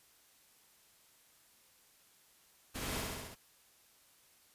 pink noise with echo, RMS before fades -41 dBFS, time 2.74-3.02 s, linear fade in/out 20 ms, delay 67 ms, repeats 5, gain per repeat -2 dB, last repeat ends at 3.355 s, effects white hiss -66 dBFS RMS until 4.54 s + resampled to 32000 Hz

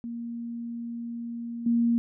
sine tone with level steps, 234.5 Hz, A#3, 11 cents sharp, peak -32 / -20 dBFS, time 0.04-1.98 s, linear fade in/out 0 ms, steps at 1.66 s, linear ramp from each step 5 ms, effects none

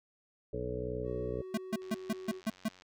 harmonic tone, 61.74 Hz, B1, in tune, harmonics 1 / 2 / 3 / 4 / 5 / 7 / 8 / 9, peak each -43 / -42 / -46 / -48 / -45 / -38 / -44 / -43 dBFS, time 0.53-1.42 s, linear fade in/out 5 ms
triangle tone, 374.3 Hz, F#4, 20 cents sharp, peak -40 dBFS, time 1.03-2.42 s, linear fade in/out 50 ms
square tone bursts, 219.7 Hz, A3, 2 cents flat, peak -30 dBFS, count 7, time 1.54-2.685 s, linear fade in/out 5 ms, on 35 ms, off 150 ms
click train, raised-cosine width 0.2 ms, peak -39 dBFS, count 93, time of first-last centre 1.82-2.821 s, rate 91.9 Hz
effects none

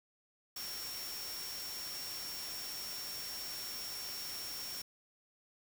sine tone in noise, 5500 Hz, F8, 27 cents flat, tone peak -43 dBFS, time 0.56-4.82 s, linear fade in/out 5 ms, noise white, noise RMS -45 dBFS, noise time 0.56-4.82 s, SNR -1 dB, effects none

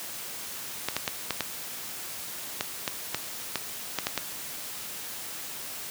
clicks, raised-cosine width 0.2 ms, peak -9 dBFS, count 12, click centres 0.886 / 0.966 / 1.078 / 1.307 / 1.407 / 2.609 / 2.878 / 3.146 / 3.557 / 3.987 / 4.069 / 4.177 s, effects white hiss -38 dBFS RMS until 5.9 s + high-pass 80 Hz 12 dB/octave

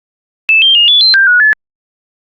sine tone with pitch steps, 2630 / 3168 / 2844 / 3443 / 4112 / 1582 / 1460 / 1723 Hz, E7 / G7 / F7 / A7 / C8 / G6 / F#6 / A6, -5 / +18 / +31 / -38 / -31 / +15 / -24 / -37 cents, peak -4 dBFS, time 0.49-1.53 s, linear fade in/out 0 ms, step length 130 ms, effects Opus 48 kbps

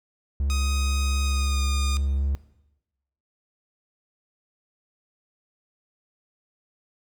triangle tone with vibrato, 69.3 Hz, C#2, in tune, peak -20 dBFS, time 0.4-2.35 s, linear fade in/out 0 ms, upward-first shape sine, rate 3.9 Hz, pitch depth 17 cents each way
10% pulse tone with pitch glide, 1252 to 1221.3 Hz, D#6 to D#6, +10 to -33 cents, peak -22 dBFS, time 0.5-1.97 s, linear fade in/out 0 ms, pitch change -43 cents, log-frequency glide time 1.21-1.65 s
effects noise-tail reverb RT60 0.9 s tail -17 dB re dry

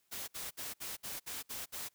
white noise bursts, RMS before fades -42 dBFS, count 8, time 0.11-1.89 s, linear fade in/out 20 ms, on 170 ms, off 60 ms, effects white hiss -75 dBFS RMS until 1.94 s

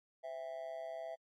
triangle tone with amplitude modulation, 659.3 Hz, E5, in tune, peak -36 dBFS, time 0.23-1.16 s, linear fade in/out 20 ms, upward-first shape sine, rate 142 Hz, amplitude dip 80%, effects AAC 48 kbps

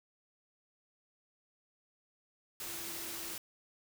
sine tone in noise, 338.4 Hz, E4, 45 cents sharp, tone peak -52 dBFS, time 2.66-3.34 s, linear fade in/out 2 ms, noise white, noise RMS -42 dBFS, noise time 2.6-3.38 s, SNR -13 dB, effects none

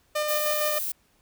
sawtooth tone with tremolo, 603 Hz, D5, 46 cents sharp, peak -20 dBFS, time 0.15-0.79 s, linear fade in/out 10 ms, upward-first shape square, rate 6.5 Hz, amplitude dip 25%
violet noise, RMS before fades -30 dBFS, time 0.28-0.92 s, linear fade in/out 5 ms
effects pink hiss -65 dBFS RMS until 1.21 s

